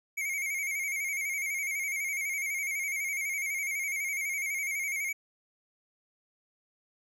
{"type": "tone with vibrato", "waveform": "square", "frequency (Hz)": 2206, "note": "C#7", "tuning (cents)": -9, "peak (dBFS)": -31, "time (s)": [0.17, 5.13], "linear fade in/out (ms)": 10, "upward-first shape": "square", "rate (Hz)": 12, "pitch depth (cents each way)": 54, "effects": []}